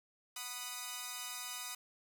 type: chord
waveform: 5% pulse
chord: B major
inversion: second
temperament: equal with one note detuned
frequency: 740 / 987.8 / 1239.5 Hz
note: F#5 / B5 / D#6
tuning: 0 / 0 / -7 cents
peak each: -38 / -34 / -32 dBFS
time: 0.36-1.75 s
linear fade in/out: 5 ms
effects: none